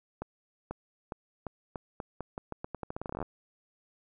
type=accelerating click train; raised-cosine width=1 ms; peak=-22 dBFS; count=24; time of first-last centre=0.22-3.227 s; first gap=490 ms; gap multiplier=0.84; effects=none